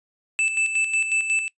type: tone with tremolo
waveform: square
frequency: 2637 Hz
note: E7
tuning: in tune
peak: -19 dBFS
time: 0.39-1.48 s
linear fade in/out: 0 ms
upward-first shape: square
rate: 5.5 Hz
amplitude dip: 55%
effects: noise-tail reverb RT60 0.1 s tail -21 dB re dry + resampled to 22050 Hz